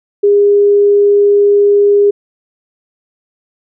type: tone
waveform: sine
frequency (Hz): 407.1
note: G#4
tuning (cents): -35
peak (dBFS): -5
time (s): 0.23-2.11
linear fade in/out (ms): 10
effects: none